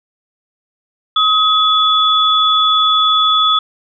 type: tone pair together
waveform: sine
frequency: 1267 / 3430 Hz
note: D#6 / A7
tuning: +31 / -45 cents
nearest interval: octave + perfect fourth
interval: 1724 cents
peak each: -12 dBFS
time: 1.16-3.59 s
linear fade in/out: 5 ms
effects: none